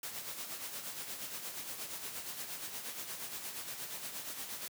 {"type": "noise with tremolo", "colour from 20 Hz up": "white", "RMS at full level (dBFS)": -41, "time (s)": [0.03, 4.68], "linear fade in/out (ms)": 2, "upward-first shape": "sine", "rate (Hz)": 8.5, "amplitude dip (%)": 50, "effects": ["high-pass 100 Hz 12 dB/octave"]}